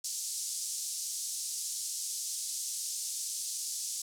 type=band-pass noise; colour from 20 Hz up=pink; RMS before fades=-37 dBFS; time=0.04-4.02 s; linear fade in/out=5 ms; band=5400 to 10000 Hz; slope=24 dB/octave; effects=none